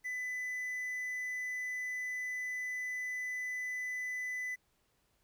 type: tone with quantisation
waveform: triangle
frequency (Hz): 2000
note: B6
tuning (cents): +21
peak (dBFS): -34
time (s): 0.04-4.56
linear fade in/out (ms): 20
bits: 10
effects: pink hiss -75 dBFS RMS until 5.23 s